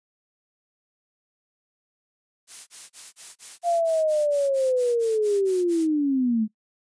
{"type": "noise bursts", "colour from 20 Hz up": "blue", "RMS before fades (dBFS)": -38, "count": 15, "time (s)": [2.47, 5.876], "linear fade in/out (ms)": 50, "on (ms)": 200, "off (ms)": 29}
{"type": "linear sweep", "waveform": "sine", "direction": "down", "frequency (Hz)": [698.5, 210], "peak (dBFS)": -19, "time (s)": [3.63, 6.48], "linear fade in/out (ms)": 50}
{"effects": ["noise-tail reverb RT60 0.1 s tail -22 dB re dry", "resampled to 22050 Hz"]}